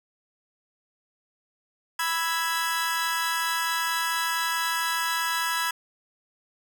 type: chord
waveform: sawtooth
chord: E major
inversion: second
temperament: equal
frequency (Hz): 987.8 / 1318.5 / 1661.2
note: B5 / E6 / G#6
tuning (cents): 0 / 0 / 0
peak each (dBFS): -25 / -27 / -25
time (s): 1.99-5.71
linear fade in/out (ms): 5
effects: none